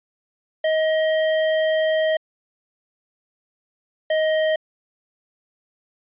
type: tone pair in turn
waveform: square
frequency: 631 / 627.5 Hz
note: D#5 / D#5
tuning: +24 / +15 cents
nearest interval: unison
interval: 9 cents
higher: first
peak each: -18 / -18 dBFS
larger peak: neither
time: 0.64-2.17 / 4.1-4.56 s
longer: first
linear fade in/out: 5 ms
effects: resampled to 8000 Hz